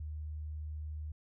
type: tone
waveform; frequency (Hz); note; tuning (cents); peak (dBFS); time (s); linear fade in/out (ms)
sine; 76.4; D#2; -31; -38; 0-1.12; 5
effects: none

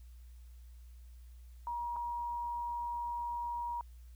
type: tone with dropouts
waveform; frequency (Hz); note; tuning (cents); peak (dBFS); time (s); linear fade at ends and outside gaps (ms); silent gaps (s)
sine; 952; A#5; +36; -35; 1.67-3.81; 1; 1.961-1.965
effects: added 60 Hz sine -50 dBFS peak until 4.15 s + white hiss -71 dBFS RMS until 4.15 s

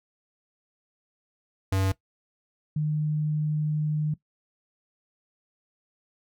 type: tone pair in turn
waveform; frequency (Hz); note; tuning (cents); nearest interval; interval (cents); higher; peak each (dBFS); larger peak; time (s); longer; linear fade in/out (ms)
square / sine; 95.8 / 152.07; G2 / D#3; -39 / -39; minor sixth; 800; second; -23; neither; 1.72-1.92 / 2.76-4.14; second; 5
effects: noise-tail reverb RT60 0.1 s tail -18 dB re dry

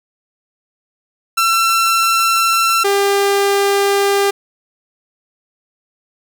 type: tone pair in turn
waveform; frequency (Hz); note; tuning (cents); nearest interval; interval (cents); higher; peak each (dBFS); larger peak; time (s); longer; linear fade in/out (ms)
sawtooth; 1347 / 399.3; E6 / G4; +37 / +32; octave + major sixth; 2105; first; -8; neither; 1.37-2.84 / 2.84-4.31; neither; 10
effects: none

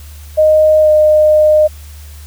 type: tone with pitch glide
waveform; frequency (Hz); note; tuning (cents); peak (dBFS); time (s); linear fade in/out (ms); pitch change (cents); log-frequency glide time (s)
sine; 619 to 611.9; D#5 to D#5; -9 to -29; -5; 0.37-1.68; 20; -20; 0.81-0.89
effects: added 74 Hz sine -30 dBFS peak until 2.26 s + white hiss -41 dBFS RMS until 2.26 s

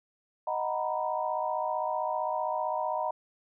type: chord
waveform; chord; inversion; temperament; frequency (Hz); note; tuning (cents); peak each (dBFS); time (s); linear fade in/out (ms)
sine; B major seventh; first; equal; 622.3 / 740 / 932.3 / 987.8; D#5 / F#5 / A#5 / B5; 0 / 0 / 0 / 0; -33 / -34 / -33 / -35; 0.47-3.11; 5
effects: none

